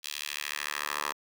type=tone with high-pass filter sweep; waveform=10% pulse; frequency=73.42 Hz; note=D2; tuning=in tune; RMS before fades=-35 dBFS; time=0.03-1.13 s; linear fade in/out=20 ms; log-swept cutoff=3500 to 990 Hz; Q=1.4; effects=none